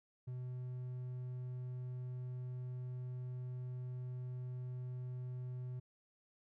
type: tone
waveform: triangle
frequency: 125.7 Hz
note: B2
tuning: 31 cents sharp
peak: -39 dBFS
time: 0.27-5.8 s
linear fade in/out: 10 ms
effects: none